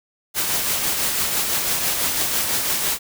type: noise with tremolo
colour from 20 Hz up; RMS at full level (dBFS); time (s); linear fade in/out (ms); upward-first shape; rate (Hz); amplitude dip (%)
white; -20; 0.34-2.99; 50; triangle; 6; 40
effects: none